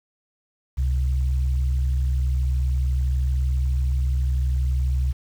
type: tone pair together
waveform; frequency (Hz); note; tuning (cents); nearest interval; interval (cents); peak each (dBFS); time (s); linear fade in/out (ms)
sine; 66.6 / 127.07; C2 / B2; +31 / +50; major seventh; 1119; -19 / -30; 0.77-5.13; 20
effects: 8-bit